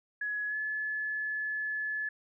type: tone with pitch glide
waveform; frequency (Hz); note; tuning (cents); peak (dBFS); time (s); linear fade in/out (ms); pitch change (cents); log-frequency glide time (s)
sine; 1686 to 1719.4; G#6 to A6; +26 to -40; -31; 0.21-2.09; 5; +34; 0.48-0.56
effects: none